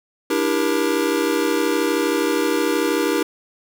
square chord, E half-diminished seventh, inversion third, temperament just, 296.7 / 329.6 / 395.6 / 474.7 Hz, D4 / E4 / G4 / Bb4, +18 / 0 / +16 / +31 cents, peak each -24 dBFS, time 0.3-3.23 s, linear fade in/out 5 ms, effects none

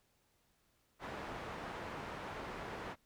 white low-pass noise, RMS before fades -45 dBFS, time 0.99-2.96 s, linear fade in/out 50 ms, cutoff 1300 Hz, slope 12 dB/octave, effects pink hiss -75 dBFS RMS until 3.05 s

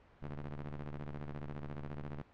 sawtooth ring-modulated tone, 74 Hz, D2, 14 cents sharp, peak -34 dBFS, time 0.22-2.22 s, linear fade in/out 5 ms, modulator 66.8 Hz, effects pink hiss -63 dBFS RMS until 2.33 s + low-pass 2000 Hz 12 dB/octave

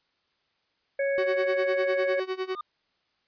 harmonic tone, 554.4 Hz, C#5, in tune, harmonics 1 / 3 / 4, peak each -24 / -34 / -36 dBFS, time 0.99-2.2 s, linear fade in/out 5 ms
45% pulse tone with tremolo, 375 Hz, F#4, 23 cents sharp, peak -26 dBFS, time 1.18-2.55 s, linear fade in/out 0 ms, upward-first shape sine, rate 9.9 Hz, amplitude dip 90%
triangle tone with exponential growth, 1213 Hz, D#6, 44 cents flat, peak -27 dBFS, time 2.44-2.61 s, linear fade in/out 5 ms, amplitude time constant 35 ms
effects white hiss -72 dBFS RMS until 3.27 s + resampled to 11025 Hz

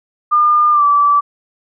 sine tone with pitch glide, 1207 to 1157.2 Hz, D6 to D6, +47 to -26 cents, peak -8 dBFS, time 0.31-1.21 s, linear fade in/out 20 ms, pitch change -73 cents, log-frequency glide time 0.72-0.84 s, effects none

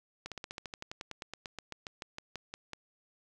slowing click train, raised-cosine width 0.2 ms, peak -23 dBFS, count 23, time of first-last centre 0.26-2.733 s, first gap 57 ms, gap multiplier 1.06, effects none

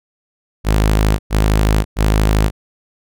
sawtooth tone bursts, 52.7 Hz, G#1, 26 cents sharp, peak -7 dBFS, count 3, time 0.64-2.51 s, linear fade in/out 50 ms, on 550 ms, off 110 ms, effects none

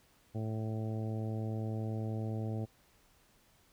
harmonic tone, 110 Hz, A2, in tune, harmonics 1 / 2 / 3 / 4 / 5 / 6 / 7, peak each -35 / -41 / -45 / -47 / -49 / -51 / -52 dBFS, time 0.34-2.66 s, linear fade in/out 20 ms, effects pink hiss -67 dBFS RMS until 3.72 s

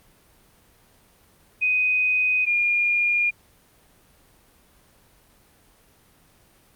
sine tone pair in turn, 2500 / 2418 Hz, D#7 / D7, +8 / +50 cents, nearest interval minor second, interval 58 cents, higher first, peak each -18 dBFS, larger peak neither, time 1.61-2.46 / 2.46-3.31 s, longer neither, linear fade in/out 20 ms, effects pink hiss -57 dBFS RMS until 6.75 s + Opus 32 kbps

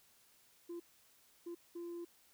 sine tone bursts at uneven times, 343.8 Hz, F4, 27 cents flat, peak -40 dBFS, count 3, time 0.69-0.8 / 1.46-1.55 / 1.75-2.05 s, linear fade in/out 10 ms, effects tanh soft clip ceiling -41 dBFS + white hiss -68 dBFS RMS until 2.33 s

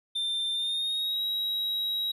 triangle tone with pitch glide, 3583 to 3840 Hz, A7 to B7, +31 to -49 cents, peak -26 dBFS, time 0.15-2.12 s, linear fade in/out 10 ms, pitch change +120 cents, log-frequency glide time 0.53-1.22 s, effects none

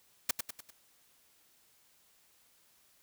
white noise with echo, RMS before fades -28 dBFS, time 0.29-0.31 s, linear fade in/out 5 ms, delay 99 ms, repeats 4, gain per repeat -6 dB, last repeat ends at 0.706 s, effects white hiss -67 dBFS RMS until 3.02 s

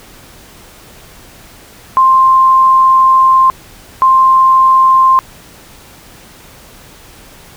sine tone bursts at uneven times, 1051 Hz, C6, 7 cents sharp, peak -4 dBFS, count 2, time 1.97-3.5 / 4.02-5.19 s, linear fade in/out 0 ms, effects pink hiss -38 dBFS RMS until 7.56 s

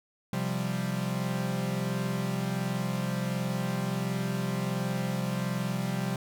45% pulse chord, C suspended fourth, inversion none, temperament equal, 130.81 / 174.61 / 196 Hz, C3 / F3 / G3, 0 / 0 / 0 cents, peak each -33 dBFS, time 0.33-6.16 s, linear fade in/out 2 ms, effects none

